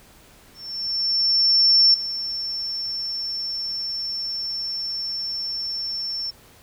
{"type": "tone with ADSR envelope", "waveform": "sine", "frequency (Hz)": 5410, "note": "E8", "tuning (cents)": 44, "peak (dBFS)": -11, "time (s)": [0.54, 6.31], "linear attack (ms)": 1400, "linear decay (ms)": 3, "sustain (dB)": -14, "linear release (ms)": 14, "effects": ["pink hiss -51 dBFS RMS until 6.62 s"]}